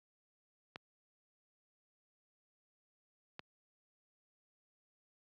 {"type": "clicks", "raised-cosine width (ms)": 0.3, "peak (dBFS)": [-28, -28], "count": 2, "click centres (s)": [0.759, 3.394], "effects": ["high-pass 100 Hz 12 dB/octave"]}